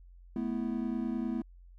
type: chord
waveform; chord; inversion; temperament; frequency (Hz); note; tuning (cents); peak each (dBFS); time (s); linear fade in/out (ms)
triangle; A suspended second; none; equal with one note detuned; 217 / 246.9 / 329.6; A3 / B3 / E4; -24 / 0 / 0; -33 / -32 / -36; 0.36-1.42; 2
effects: added 44 Hz sine -51 dBFS peak until 1.78 s